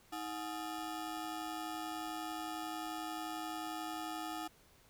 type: ring-modulated tone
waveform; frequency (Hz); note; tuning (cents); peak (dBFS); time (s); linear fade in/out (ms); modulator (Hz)
25% pulse; 523.3; C5; 0; -33; 0.12-4.48; 10; 206
effects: pink hiss -65 dBFS RMS until 4.89 s